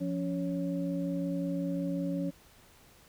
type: tone cluster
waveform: sine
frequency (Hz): 175.1 / 280.6 / 556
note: F3 / C#4 / C#5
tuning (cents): +5 / +21 / +5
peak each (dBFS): -33 / -33 / -39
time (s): 0-2.31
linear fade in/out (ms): 20
effects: pink hiss -59 dBFS RMS until 3.08 s